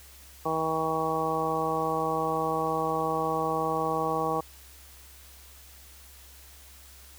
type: harmonic tone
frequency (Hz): 159.8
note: D#3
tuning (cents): +47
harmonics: 1 / 2 / 3 / 4 / 5 / 6 / 7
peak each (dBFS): -37 / -35 / -31 / -35 / -31 / -37 / -31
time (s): 0.45-4.41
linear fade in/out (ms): 10
effects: added 67 Hz sine -52 dBFS peak until 7.18 s + white hiss -52 dBFS RMS until 7.18 s